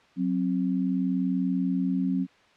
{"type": "tone pair together", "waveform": "sine", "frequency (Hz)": [185, 265.4], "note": ["F#3", "C4"], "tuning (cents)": [0, 25], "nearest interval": "tritone", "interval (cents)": 625, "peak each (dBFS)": -26, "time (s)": [0.16, 2.27], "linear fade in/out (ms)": 50, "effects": ["white hiss -58 dBFS RMS until 2.56 s", "low-pass 3000 Hz 12 dB/octave"]}